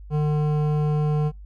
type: tone with hard clipping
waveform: sine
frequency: 150.3 Hz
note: D3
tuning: 40 cents sharp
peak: -21 dBFS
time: 0.1-1.32 s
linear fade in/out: 50 ms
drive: 12 dB
effects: noise-tail reverb RT60 0.2 s tail -26 dB re dry + added 50 Hz sine -38 dBFS peak until 1.45 s